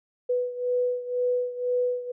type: beating tone pair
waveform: sine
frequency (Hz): 493.9 / 495.9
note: B4 / B4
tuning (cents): 0 / +7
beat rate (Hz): 2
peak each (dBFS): -25 / -29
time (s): 0.29-2.12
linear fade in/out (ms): 10
effects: none